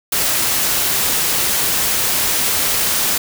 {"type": "noise", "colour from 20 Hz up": "white", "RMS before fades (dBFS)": -17, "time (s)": [0.12, 3.18], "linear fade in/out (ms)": 5, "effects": []}